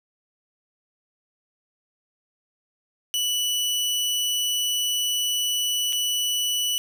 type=tone with dropouts; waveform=sawtooth; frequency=2960 Hz; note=F#7; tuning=in tune; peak=-19 dBFS; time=3.14-6.78 s; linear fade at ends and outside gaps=0 ms; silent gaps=5.925-5.93 s; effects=none